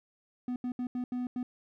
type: tone bursts at uneven times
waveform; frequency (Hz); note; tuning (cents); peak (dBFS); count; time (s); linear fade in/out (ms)
triangle; 248.2; B3; +9; -29; 6; 0.48-0.56 / 0.64-0.72 / 0.79-0.87 / 0.95-1.04 / 1.12-1.27 / 1.36-1.43; 2
effects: none

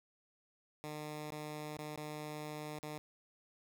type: tone with dropouts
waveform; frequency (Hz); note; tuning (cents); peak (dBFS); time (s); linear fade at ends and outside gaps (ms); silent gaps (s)
10% pulse; 151.3; D#3; -48; -34; 0.84-2.98; 0; 1.304-1.322 / 1.771-1.788 / 1.959-1.976 / 2.789-2.83
effects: none

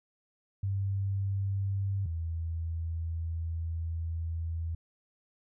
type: tone pair in turn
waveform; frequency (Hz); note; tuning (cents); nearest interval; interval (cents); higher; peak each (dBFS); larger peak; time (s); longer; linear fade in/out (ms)
sine; 98 / 82.41; G2 / E2; 0 / 0; minor third; 300; first; -28 / -31; first; 0.63-2.06 / 2.06-4.75; second; 5
effects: none

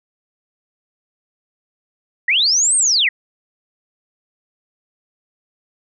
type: linear two-way sweep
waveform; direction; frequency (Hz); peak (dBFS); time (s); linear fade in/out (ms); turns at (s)
sine; up then down; 1806 to 8730 to 1806; -12; 2.28-3.09; 5; 2.76
effects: none

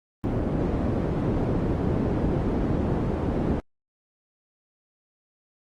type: low-pass noise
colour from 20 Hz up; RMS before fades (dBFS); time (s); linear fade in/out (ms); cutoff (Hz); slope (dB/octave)
white; -25; 0.24-3.6; 0; 310; 12
effects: Opus 24 kbps

